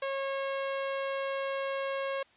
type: tone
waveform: sawtooth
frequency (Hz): 545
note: C#5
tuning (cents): -29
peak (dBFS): -27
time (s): 0.02-2.23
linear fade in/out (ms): 5
effects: white hiss -62 dBFS RMS until 2.36 s + resampled to 8000 Hz